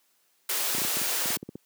white high-pass noise, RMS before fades -28 dBFS, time 0.49-1.37 s, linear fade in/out 5 ms, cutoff 320 Hz, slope 24 dB/octave
clicks, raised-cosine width 3 ms, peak -21 dBFS, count 12, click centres 0.749 / 0.783 / 0.818 / 0.849 / 0.97 / 1.016 / 1.258 / 1.304 / 1.369 / 1.429 / 1.49 / 1.555 s
effects white hiss -68 dBFS RMS until 1.65 s + high-pass 200 Hz 12 dB/octave

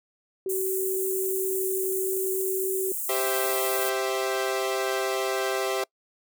sine tone, 380 Hz, F#4, 46 cents sharp, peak -26 dBFS, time 0.46-2.92 s, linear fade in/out 2 ms
white high-pass noise, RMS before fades -31 dBFS, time 0.49-3.9 s, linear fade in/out 10 ms, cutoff 7300 Hz, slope 48 dB/octave
sawtooth chord, C major, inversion second, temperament equal with one note detuned, 392 / 523.3 / 657.4 Hz, G4 / C5 / E5, 0 / 0 / -5 cents, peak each -24 / -27 / -27 dBFS, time 3.09-5.84 s, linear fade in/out 5 ms
effects noise-tail reverb RT60 0.1 s tail -25 dB re dry

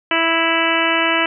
harmonic tone, 329.6 Hz, E4, in tune, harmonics 1 / 2 / 3 / 4 / 5 / 6 / 7 / 8 / 9, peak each -23 / -23 / -23 / -23 / -23 / -23 / -23 / -23 / -23 dBFS, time 0.11-1.26 s, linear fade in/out 2 ms, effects none

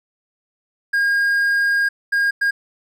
triangle tone bursts at uneven times, 1623 Hz, G#6, 40 cents flat, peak -13 dBFS, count 3, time 0.93-1.89 / 2.12-2.31 / 2.41-2.51 s, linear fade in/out 10 ms, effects none

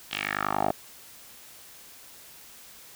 10% pulse tone with band-pass filter sweep, 50.6 Hz, G#1, 44 cents flat, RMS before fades -29 dBFS, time 0.11-0.72 s, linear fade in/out 5 ms, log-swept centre 3200 to 600 Hz, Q 3.2, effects white hiss -49 dBFS RMS until 2.95 s

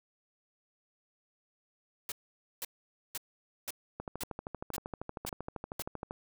white noise bursts, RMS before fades -38 dBFS, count 8, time 2.09-5.822 s, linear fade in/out 2 ms, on 29 ms, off 500 ms
click train, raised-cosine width 1 ms, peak -24 dBFS, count 28, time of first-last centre 4-6.109 s, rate 12.8 Hz
effects none

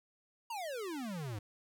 square exponential sweep, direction down, 966 to 98 Hz, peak -39 dBFS, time 0.5-1.39 s, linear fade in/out 5 ms, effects none

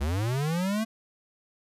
square linear sweep, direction up, 65.41 to 226.6 Hz, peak -26 dBFS, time 0-0.85 s, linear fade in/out 20 ms, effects resampled to 32000 Hz

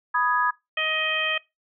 sine chord, G# minor, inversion first, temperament equal with one note detuned, 987.8 / 1244.5 / 1667 Hz, B5 / D#6 / G#6, 0 / 0 / +6 cents, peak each -24 dBFS, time 0.14-0.51 s, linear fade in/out 10 ms
harmonic tone, 628 Hz, D#5, 16 cents sharp, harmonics 1 / 2 / 3 / 4 / 5, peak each -33 / -32 / -28 / -27 / -28 dBFS, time 0.77-1.38 s, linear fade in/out 5 ms
effects noise-tail reverb RT60 0.2 s tail -21 dB re dry

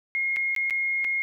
sine tone with dropouts, 2147 Hz, C7, 44 cents sharp, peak -23 dBFS, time 0.15-1.22 s, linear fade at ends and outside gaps 0 ms, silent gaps 0.362-0.368 / 0.55-0.563 / 0.699-0.707 / 1.044-1.048 s, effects none

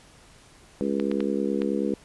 harmonic tone, 69.3 Hz, C#2, in tune, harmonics 3 / 4 / 5 / 6 / 7, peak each -28 / -29 / -30 / -31 / -31 dBFS, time 0.81-1.94 s, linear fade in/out 0 ms
clicks, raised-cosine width 0.3 ms, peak -19 dBFS, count 4, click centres 0.999 / 1.115 / 1.205 / 1.619 s
effects pink hiss -53 dBFS RMS until 2.04 s + resampled to 24000 Hz

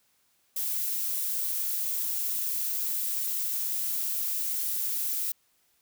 violet noise, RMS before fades -30 dBFS, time 0.56-5.32 s, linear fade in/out 5 ms, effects white hiss -69 dBFS RMS until 5.81 s

